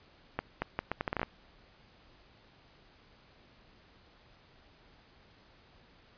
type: accelerating click train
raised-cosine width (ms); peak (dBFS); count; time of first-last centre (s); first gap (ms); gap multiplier
0.5; -16; 11; 0.39-1.231; 230; 0.74
effects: pink hiss -61 dBFS RMS until 6.17 s + resampled to 11025 Hz